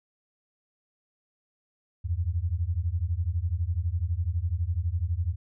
sine beating tone pair, 80.3 / 92.3 Hz, E2 / F#2, -45 / -4 cents, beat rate 12 Hz, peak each -28 dBFS, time 2.04-5.36 s, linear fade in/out 20 ms, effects none

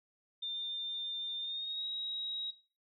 sine tone with pitch glide, 3603 to 3815 Hz, A7 to A#7, +40 to +39 cents, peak -36 dBFS, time 0.42-2.51 s, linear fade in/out 10 ms, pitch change +99 cents, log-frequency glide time 1.4-1.85 s, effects noise-tail reverb RT60 0.4 s tail -19 dB re dry

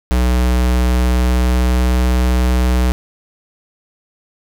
square tone with pitch glide, 61.74 to 62.17 Hz, B1 to B1, 0 to +12 cents, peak -12 dBFS, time 0.11-2.92 s, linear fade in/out 0 ms, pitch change +12 cents, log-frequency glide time 0.96-1.97 s, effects none

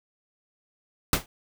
pink noise with exponential decay, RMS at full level -17 dBFS, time 1.13-1.26 s, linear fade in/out 2 ms, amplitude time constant 27 ms, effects none

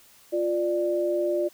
sine tone pair together, 350 / 592.4 Hz, F4 / D5, +4 / +15 cents, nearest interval major sixth, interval 911 cents, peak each -25 dBFS, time 0.32-1.49 s, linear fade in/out 20 ms, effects white hiss -55 dBFS RMS until 1.53 s

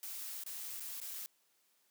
blue noise with dropouts, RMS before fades -44 dBFS, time 0.03-1.26 s, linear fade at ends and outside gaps 0 ms, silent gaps 0.436-0.463 / 0.798-0.805 / 1.001-1.015 s, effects white hiss -74 dBFS RMS until 1.9 s + high-pass 200 Hz 12 dB/octave

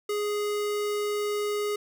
square tone, 415.3 Hz, G#4, in tune, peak -27 dBFS, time 0.09-1.76 s, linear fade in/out 5 ms, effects none

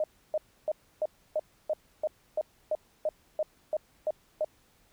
sine tone bursts, 617 Hz, D#5, 15 cents flat, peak -25 dBFS, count 14, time 0-4.446 s, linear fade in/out 2 ms, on 39 ms, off 300 ms, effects pink hiss -65 dBFS RMS until 4.92 s

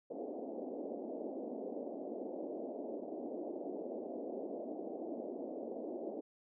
pink band-pass noise, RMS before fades -43 dBFS, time 0.1-6.21 s, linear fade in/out 10 ms, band 240 to 680 Hz, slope 48 dB/octave, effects none

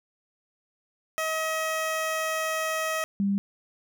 15% pulse / sine tone pair in turn, 636 / 198.83 Hz, D#5 / G3, +38 / +25 cents, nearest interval octave + minor sixth, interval 2013 cents, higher first, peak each -20 / -22 dBFS, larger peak first, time 1.18-3.04 / 3.2-3.38 s, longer first, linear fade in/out 0 ms, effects none

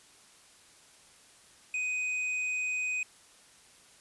triangle tone with tanh clipping, 2500 Hz, D#7, 8 cents sharp, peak -31 dBFS, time 1.74-3.03 s, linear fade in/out 2 ms, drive 11 dB, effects white hiss -58 dBFS RMS until 4 s + resampled to 24000 Hz

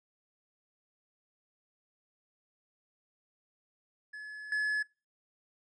triangle tone with level steps, 1708 Hz, G#6, 48 cents sharp, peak -39 / -26 dBFS, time 4.13-4.83 s, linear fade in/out 10 ms, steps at 4.52 s, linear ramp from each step 2 ms, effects noise-tail reverb RT60 0.3 s tail -25 dB re dry + resampled to 22050 Hz

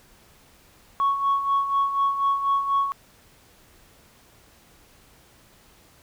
sine tone with tremolo, 1109 Hz, C#6, in tune, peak -16 dBFS, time 1-2.92 s, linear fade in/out 0 ms, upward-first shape sine, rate 4.1 Hz, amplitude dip 65%, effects tanh soft clip ceiling -15 dBFS + pink hiss -55 dBFS RMS until 6.02 s

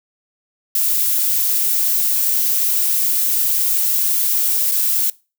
violet noise with dropouts, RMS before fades -17 dBFS, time 0.75-5.1 s, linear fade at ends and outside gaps 2 ms, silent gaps 4.715-4.719 s, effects noise-tail reverb RT60 0.3 s tail -22 dB re dry

